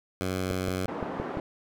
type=tone; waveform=10% pulse; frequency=92.9 Hz; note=F#2; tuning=7 cents sharp; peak=-20 dBFS; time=0.21-0.86 s; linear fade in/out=0 ms
type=click train; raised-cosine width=2 ms; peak=-17 dBFS; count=6; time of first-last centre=0.51-1.372 s; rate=5.8 Hz
type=band-pass noise; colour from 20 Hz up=pink; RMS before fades=-35 dBFS; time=0.88-1.4 s; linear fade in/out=2 ms; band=250 to 1000 Hz; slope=12 dB/octave
effects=none